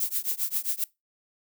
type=noise with tremolo; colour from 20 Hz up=violet; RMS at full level=-25 dBFS; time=0-0.84 s; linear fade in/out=2 ms; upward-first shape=triangle; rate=7.5 Hz; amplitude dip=100%; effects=noise-tail reverb RT60 0.2 s tail -22 dB re dry